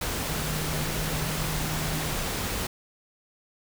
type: tone in noise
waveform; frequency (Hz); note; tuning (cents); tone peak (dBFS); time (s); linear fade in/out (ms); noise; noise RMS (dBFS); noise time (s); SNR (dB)
sine; 155.56; D#3; 0; -32; 0.29-2.14; 5; pink; -30; 0.01-2.67; -5
effects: none